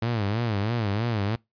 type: tone with vibrato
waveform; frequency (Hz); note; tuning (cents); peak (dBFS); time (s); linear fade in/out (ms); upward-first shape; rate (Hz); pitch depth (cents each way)
sawtooth; 109; A2; -16; -20; 0.02-1.36; 5; sine; 3.1; 170
effects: noise-tail reverb RT60 0.2 s tail -25 dB re dry + resampled to 11025 Hz